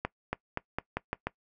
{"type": "accelerating click train", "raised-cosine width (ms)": 0.5, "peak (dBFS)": -15, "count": 7, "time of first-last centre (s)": [0.05, 1.27], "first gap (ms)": 280, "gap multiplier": 0.87, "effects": ["noise-tail reverb RT60 0.1 s tail -21 dB re dry"]}